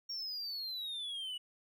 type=exponential sweep; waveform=triangle; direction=down; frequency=5588 to 2913 Hz; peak=-37 dBFS; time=0.09-1.38 s; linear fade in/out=10 ms; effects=none